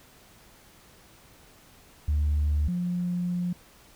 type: tone pair in turn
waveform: sine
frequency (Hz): 74.3 / 177.12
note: D2 / F3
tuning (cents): +21 / +25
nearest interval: octave + minor third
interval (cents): 1504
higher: second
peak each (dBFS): -20 / -25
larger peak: first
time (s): 2.08-2.68 / 2.68-3.53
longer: second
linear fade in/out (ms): 5
effects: tanh soft clip ceiling -19 dBFS + pink hiss -55 dBFS RMS until 3.95 s